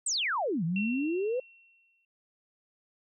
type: exponential two-way sweep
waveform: sine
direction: down then up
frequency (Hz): 8630 to 157.7 to 525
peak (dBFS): -27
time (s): 0.06-1.4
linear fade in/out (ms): 5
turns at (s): 0.64
type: tone with exponential decay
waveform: sine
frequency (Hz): 2720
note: F7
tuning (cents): -46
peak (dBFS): -31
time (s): 0.76-2.05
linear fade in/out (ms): 2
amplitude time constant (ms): 280
effects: none